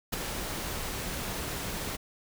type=noise with ADSR envelope; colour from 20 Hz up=pink; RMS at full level=-28 dBFS; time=0.12-1.97 s; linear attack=15 ms; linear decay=12 ms; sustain=-7 dB; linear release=19 ms; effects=none